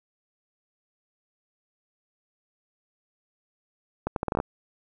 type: accelerating click train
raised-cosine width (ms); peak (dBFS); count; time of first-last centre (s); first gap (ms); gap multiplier
1; -12; 9; 4.07-4.401; 92; 0.75
effects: none